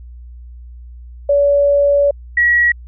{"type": "tone pair in turn", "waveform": "sine", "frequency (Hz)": [570, 1917.2], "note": ["C#5", "A#6"], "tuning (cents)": [48, 48], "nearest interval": "octave + major sixth", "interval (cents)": 2100, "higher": "second", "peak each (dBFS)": -9, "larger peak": "neither", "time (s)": [[1.29, 2.11], [2.37, 2.72]], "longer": "first", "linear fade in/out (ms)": 5, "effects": ["added 60 Hz sine -32 dBFS peak until 2.87 s"]}